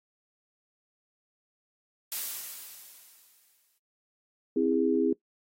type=noise with exponential decay; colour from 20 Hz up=blue; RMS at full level=-31 dBFS; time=2.12-3.78 s; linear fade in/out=0 ms; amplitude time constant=360 ms
type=chord; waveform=sine; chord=C augmented; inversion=none; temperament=just; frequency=261.6 / 327 / 408.8 Hz; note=C4 / E4 / G#4; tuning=0 / -14 / -27 cents; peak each=-27 dBFS; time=4.56-5.13 s; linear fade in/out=5 ms
effects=noise-tail reverb RT60 0.1 s tail -20 dB re dry + AAC 48 kbps